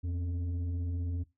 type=tone pair together; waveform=sine; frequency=85 / 270.2 Hz; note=F2 / C#4; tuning=-46 / -44 cents; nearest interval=octave + minor sixth; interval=2002 cents; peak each=-29 / -40 dBFS; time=0.03-1.24 s; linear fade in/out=20 ms; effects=noise-tail reverb RT60 0.2 s tail -17 dB re dry + tanh soft clip ceiling -29 dBFS